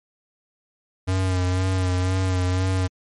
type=tone with vibrato; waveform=square; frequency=92.5 Hz; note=F#2; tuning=in tune; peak=-20 dBFS; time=1.07-2.88 s; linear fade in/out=20 ms; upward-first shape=sine; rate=2 Hz; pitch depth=33 cents each way; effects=MP3 48 kbps